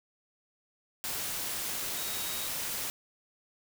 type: tone in noise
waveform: sine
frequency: 3780 Hz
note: A#7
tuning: 23 cents sharp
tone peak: -43 dBFS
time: 1.97-2.47 s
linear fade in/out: 0 ms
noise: white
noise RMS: -35 dBFS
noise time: 1.04-2.9 s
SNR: -11 dB
effects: none